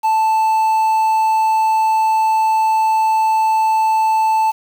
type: tone with quantisation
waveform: triangle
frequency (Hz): 880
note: A5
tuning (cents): 0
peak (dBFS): -10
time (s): 0.03-4.52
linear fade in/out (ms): 20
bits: 6
effects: none